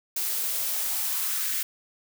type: noise with high-pass filter sweep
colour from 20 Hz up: blue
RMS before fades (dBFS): -28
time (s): 0.16-1.63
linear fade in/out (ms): 5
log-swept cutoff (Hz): 280 to 1800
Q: 2.1
effects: none